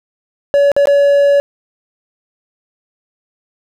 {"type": "tone with dropouts", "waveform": "triangle", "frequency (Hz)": 567, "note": "C#5", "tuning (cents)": 39, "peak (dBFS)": -5, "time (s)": [0.54, 1.4], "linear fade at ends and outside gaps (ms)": 0, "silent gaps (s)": [[0.717, 0.765], [0.856, 0.872]], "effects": []}